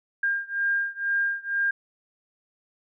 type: beating tone pair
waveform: sine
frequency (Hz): 1605 / 1607.1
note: G6 / G6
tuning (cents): +40 / +43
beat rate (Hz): 2.1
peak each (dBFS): -26 / -27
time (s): 0.23-1.71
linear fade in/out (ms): 5
effects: none